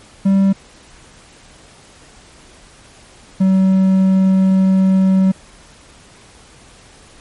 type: tone pair in turn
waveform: triangle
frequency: 194.7 / 189.92 Hz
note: G3 / F#3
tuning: -12 / +45 cents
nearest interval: unison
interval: 43 cents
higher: first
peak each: -7 dBFS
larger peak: neither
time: 0.25-0.53 / 3.4-5.32 s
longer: second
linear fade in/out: 10 ms
effects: pink hiss -44 dBFS RMS until 7.2 s + MP3 48 kbps